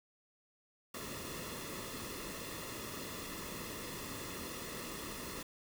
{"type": "noise with comb filter", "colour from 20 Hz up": "pink", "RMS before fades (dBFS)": -44, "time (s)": [0.94, 5.43], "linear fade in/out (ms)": 5, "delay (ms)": 1.3, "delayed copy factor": -0.65, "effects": []}